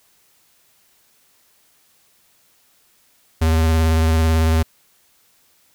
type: tone with vibrato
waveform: square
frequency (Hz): 80.5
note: E2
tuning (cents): -41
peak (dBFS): -14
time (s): 3.41-4.63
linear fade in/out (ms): 10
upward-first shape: sine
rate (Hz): 18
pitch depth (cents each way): 24
effects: white hiss -58 dBFS RMS until 5.74 s